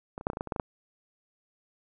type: clicks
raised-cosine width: 1 ms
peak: -23 / -27 / -12 / -15 / -29 / -19 / -17 / -24 / -15 / -19 / -13 dBFS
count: 11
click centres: 0.179 / 0.211 / 0.269 / 0.301 / 0.333 / 0.371 / 0.409 / 0.473 / 0.522 / 0.562 / 0.598 s
effects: none